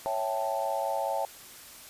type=chord; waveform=sine; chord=A dominant seventh; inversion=first; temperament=equal; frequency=554.4 / 659.3 / 784 / 880 Hz; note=C#5 / E5 / G5 / A5; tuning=0 / 0 / 0 / 0 cents; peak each=-33 dBFS; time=0.06-1.25 s; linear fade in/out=0 ms; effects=white hiss -48 dBFS RMS until 1.89 s + resampled to 32000 Hz